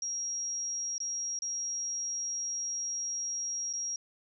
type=tone with dropouts; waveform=sine; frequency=5640 Hz; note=F8; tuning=16 cents sharp; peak=-32 dBFS; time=0.02-3.96 s; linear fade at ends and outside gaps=2 ms; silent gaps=0.981-1.002 / 1.39-1.42 / 3.729-3.735 s; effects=none